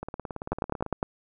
two click trains, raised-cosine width 1 ms, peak -20 / -12 dBFS, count 16 / 6, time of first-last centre 0.03-0.863 / 0.52-1.029 s, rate 18 / 9.83 Hz, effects none

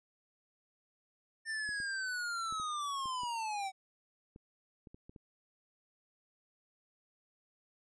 square linear sweep, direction down, 1801 to 753 Hz, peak -36 dBFS, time 1.45-3.72 s, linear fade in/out 50 ms
clicks, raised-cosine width 3 ms, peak -39 dBFS, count 11, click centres 1.691 / 1.802 / 2.525 / 2.599 / 3.057 / 3.234 / 4.361 / 4.872 / 4.945 / 5.095 / 5.162 s
effects resampled to 22050 Hz

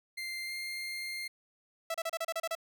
30% pulse tone with pitch glide, 2093 to 2112 Hz, C7 to C7, 0 to +16 cents, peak -34 dBFS, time 0.17-1.28 s, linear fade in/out 10 ms, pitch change +16 cents, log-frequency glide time 0.43-0.53 s
sawtooth tone bursts, 659.3 Hz, E5, in tune, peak -28 dBFS, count 9, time 1.9-2.552 s, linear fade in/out 5 ms, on 44 ms, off 32 ms
effects none

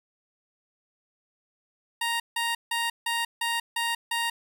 15% pulse tone bursts, 932.3 Hz, A#5, in tune, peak -19 dBFS, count 7, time 2.01-4.3 s, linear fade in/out 5 ms, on 190 ms, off 160 ms, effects none

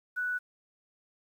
sine tone, 1480 Hz, F#6, in tune, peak -29 dBFS, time 0.16-0.39 s, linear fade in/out 20 ms, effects 10-bit

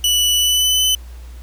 sawtooth tone with pitch glide, 2960 to 3022 Hz, F#7 to F#7, 0 to +36 cents, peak -10 dBFS, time 0.04-0.95 s, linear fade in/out 2 ms, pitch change +36 cents, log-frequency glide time 0.35-0.83 s, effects added 60 Hz sine -32 dBFS peak until 1.42 s + pink hiss -48 dBFS RMS until 1.42 s

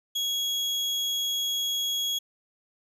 35% pulse tone, 3322 Hz, G#7, in tune, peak -24 dBFS, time 0.15-2.19 s, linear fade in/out 10 ms, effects resampled to 32000 Hz

